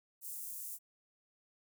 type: high-pass noise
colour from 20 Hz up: white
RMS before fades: -44 dBFS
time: 0.21-0.79 s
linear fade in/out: 50 ms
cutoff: 7600 Hz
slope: 24 dB/octave
effects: none